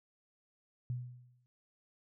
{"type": "tone with exponential decay", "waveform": "sine", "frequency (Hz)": 123.47, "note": "B2", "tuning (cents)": 0, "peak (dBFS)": -32, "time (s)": [0.9, 1.46], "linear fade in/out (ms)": 0, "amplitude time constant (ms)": 120, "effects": []}